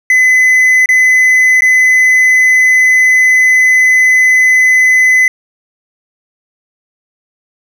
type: tone with dropouts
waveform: triangle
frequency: 2021 Hz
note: B6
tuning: 39 cents sharp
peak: -3 dBFS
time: 0.1-5.28 s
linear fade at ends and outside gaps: 2 ms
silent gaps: 0.859-0.889 / 1.608-1.62 s
effects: none